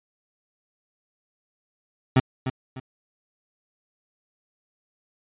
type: tone with echo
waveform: 25% pulse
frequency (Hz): 130.2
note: C3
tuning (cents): -8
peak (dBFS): -10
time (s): 2.16-2.2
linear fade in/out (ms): 5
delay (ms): 300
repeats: 2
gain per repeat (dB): -10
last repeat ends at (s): 2.8
effects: resampled to 8000 Hz